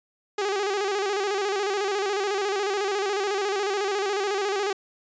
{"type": "tone with vibrato", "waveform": "sawtooth", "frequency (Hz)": 400, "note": "G4", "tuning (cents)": 35, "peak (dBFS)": -20, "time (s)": [0.38, 4.73], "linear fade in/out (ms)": 5, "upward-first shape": "square", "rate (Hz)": 14, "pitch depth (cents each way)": 66, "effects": ["resampled to 16000 Hz"]}